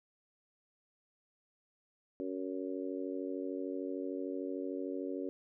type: harmonic tone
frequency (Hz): 93.3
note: F#2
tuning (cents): +15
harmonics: 3 / 4 / 5 / 6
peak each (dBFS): -39 / -41 / -43 / -45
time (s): 2.2-5.29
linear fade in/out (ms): 0
effects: none